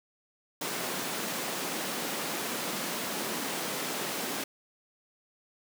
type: high-pass noise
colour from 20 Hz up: pink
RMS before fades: -34 dBFS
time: 0.61-4.44 s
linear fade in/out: 5 ms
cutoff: 190 Hz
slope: 24 dB/octave
effects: none